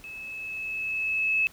sine tone with level ramp, 2595 Hz, E7, 28 cents flat, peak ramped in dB -38 to -20 dBFS, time 0.04-1.47 s, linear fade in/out 0 ms, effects pink hiss -53 dBFS RMS until 1.52 s

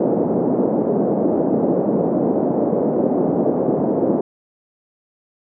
pink band-pass noise, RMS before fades -18 dBFS, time 0-4.21 s, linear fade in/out 5 ms, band 200 to 610 Hz, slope 24 dB/octave, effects none

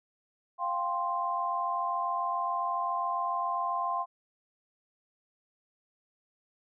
sine chord, F suspended second, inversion none, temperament just, 698.5 / 785.8 / 1047.7 Hz, F5 / G5 / C6, 0 / +4 / +2 cents, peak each -34 / -36 / -30 dBFS, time 0.58-4.06 s, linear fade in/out 50 ms, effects none

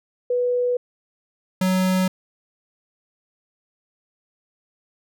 sine / square tone pair in turn, 491.8 / 185.98 Hz, B4 / F#3, -7 / +9 cents, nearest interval octave + perfect fourth, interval 1684 cents, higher first, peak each -18 dBFS, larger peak neither, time 0.3-0.77 / 1.61-2.08 s, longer neither, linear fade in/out 5 ms, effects none

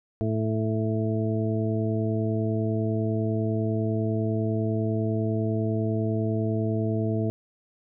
harmonic tone, 110 Hz, A2, in tune, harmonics 1 / 2 / 3 / 4 / 6, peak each -26 / -29 / -31 / -32 / -34 dBFS, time 0.21-7.3 s, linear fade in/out 0 ms, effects none

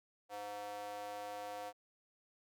square tone with high-pass filter, 103.1 Hz, G#2, 12 cents flat, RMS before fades -45 dBFS, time 0.29-1.73 s, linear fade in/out 50 ms, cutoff 630 Hz, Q 5.9, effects none

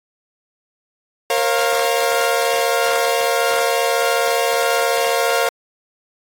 sawtooth chord, Bb minor, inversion none, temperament equal with one note detuned, 466.2 / 540.8 / 698.5 Hz, Bb4 / Db5 / F5, 0 / -43 / 0 cents, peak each -16 dBFS, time 1.3-5.49 s, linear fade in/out 2 ms, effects AAC 64 kbps

